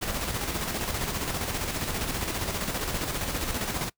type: noise with tremolo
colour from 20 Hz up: pink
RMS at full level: -29 dBFS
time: 0.01-3.9 s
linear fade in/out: 20 ms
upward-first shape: square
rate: 15 Hz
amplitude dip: 40%
effects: noise-tail reverb RT60 0.1 s tail -22 dB re dry